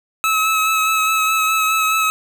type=tone with vibrato; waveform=25% pulse; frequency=1292 Hz; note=E6; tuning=35 cents flat; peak=-11 dBFS; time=0.24-2.1 s; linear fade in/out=0 ms; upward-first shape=sine; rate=4.8 Hz; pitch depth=19 cents each way; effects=none